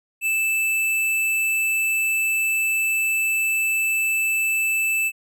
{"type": "tone with hard clipping", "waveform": "sine", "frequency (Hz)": 2637, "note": "E7", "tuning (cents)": 0, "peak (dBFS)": -20, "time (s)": [0.21, 5.12], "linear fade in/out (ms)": 50, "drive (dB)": 18, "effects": []}